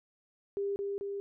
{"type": "tone with echo", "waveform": "sine", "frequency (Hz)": 399.8, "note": "G4", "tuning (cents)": 34, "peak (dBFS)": -30, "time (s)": [0.57, 0.76], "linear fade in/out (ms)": 0, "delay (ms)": 220, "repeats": 2, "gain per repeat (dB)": -2, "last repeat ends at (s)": 1.2, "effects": []}